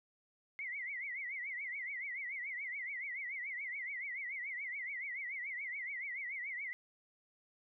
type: tone with vibrato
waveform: sine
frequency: 2093 Hz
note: C7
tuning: in tune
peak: -39 dBFS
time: 0.59-6.73 s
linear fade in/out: 0 ms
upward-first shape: triangle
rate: 7 Hz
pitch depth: 180 cents each way
effects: none